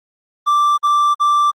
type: tone bursts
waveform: triangle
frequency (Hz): 1174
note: D6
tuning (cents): -1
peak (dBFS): -9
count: 3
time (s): 0.46-1.516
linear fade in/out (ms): 20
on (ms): 320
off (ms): 48
effects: Opus 24 kbps